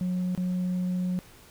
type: tone with dropouts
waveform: sine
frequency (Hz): 181.5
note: F#3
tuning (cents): -33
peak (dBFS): -23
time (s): 0.01-1.19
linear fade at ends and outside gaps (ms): 0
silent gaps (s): 0.35-0.376
effects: tanh soft clip ceiling -24 dBFS + pink hiss -53 dBFS RMS until 1.5 s